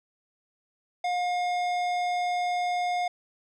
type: tone with tanh clipping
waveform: sine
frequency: 714 Hz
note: F5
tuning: 38 cents sharp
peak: -27 dBFS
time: 1.04-3.08 s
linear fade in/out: 5 ms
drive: 15 dB
effects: none